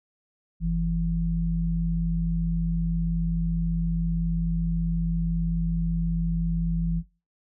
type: tone pair together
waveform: sine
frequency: 47.71 / 166.8 Hz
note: G1 / E3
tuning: -46 / +21 cents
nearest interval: octave + minor seventh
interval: 2167 cents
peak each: -25 dBFS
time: 0.6-7.03 s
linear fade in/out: 50 ms
effects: noise-tail reverb RT60 0.3 s tail -19 dB re dry